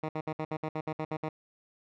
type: tone bursts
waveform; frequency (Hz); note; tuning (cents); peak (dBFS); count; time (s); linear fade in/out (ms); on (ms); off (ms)
10% pulse; 156.2; D#3; +7; -23; 11; 0.03-1.289; 5; 59; 61
effects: low-pass 2000 Hz 12 dB/octave